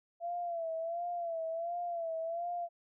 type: tone with vibrato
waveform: sine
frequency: 675 Hz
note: E5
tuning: 41 cents sharp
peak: -34 dBFS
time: 0.2-2.69 s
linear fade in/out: 50 ms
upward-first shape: sine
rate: 1.4 Hz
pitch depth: 69 cents each way
effects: none